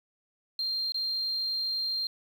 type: tone with dropouts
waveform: sine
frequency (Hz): 4184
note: C8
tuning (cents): -1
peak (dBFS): -27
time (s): 0.59-2.07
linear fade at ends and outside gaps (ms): 2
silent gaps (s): 0.921-0.944
effects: tanh soft clip ceiling -24 dBFS + 9-bit